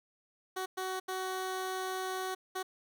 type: tone bursts at uneven times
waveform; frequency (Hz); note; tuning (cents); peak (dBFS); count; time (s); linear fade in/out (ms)
15% pulse; 374.7; F#4; +22; -28; 4; 0.56-0.66 / 0.77-1 / 1.08-2.35 / 2.55-2.63; 10
effects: none